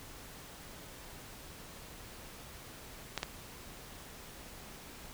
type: clicks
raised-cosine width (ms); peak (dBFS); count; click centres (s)
0.2; -16; 2; 3.177 / 3.231
effects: pink hiss -50 dBFS RMS until 5.13 s